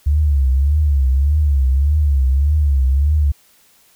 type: tone with vibrato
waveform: sine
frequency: 70.4 Hz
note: C#2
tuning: 27 cents sharp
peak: -11 dBFS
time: 0.06-3.32 s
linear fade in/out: 10 ms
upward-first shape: triangle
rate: 1.7 Hz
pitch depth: 160 cents each way
effects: white hiss -53 dBFS RMS until 3.95 s